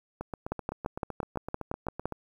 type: two click trains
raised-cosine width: 1 ms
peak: -21 / -16 dBFS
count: 16 / 10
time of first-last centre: 0.21-2.123 / 0.52-2.056 s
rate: 7.84 / 5.86 Hz
effects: 9-bit